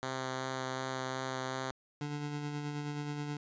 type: tone with vibrato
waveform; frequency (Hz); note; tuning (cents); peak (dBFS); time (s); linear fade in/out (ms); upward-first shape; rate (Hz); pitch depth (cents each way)
5% pulse; 130.81; C3; 0; -24; 0.03-1.71; 0; sine; 2.7; 9
type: tone with tremolo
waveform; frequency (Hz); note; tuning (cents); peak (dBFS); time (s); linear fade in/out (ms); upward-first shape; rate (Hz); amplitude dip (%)
25% pulse; 146.83; D3; 0; -31; 2.01-3.37; 2; sine; 9.4; 35
effects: resampled to 16000 Hz